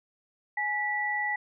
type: tone pair together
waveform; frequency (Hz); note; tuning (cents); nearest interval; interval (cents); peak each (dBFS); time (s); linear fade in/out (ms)
sine; 835.7 / 1958; G#5 / B6; +11 / -15; octave + minor third; 1474; -32 / -28; 0.57-1.36; 5
effects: none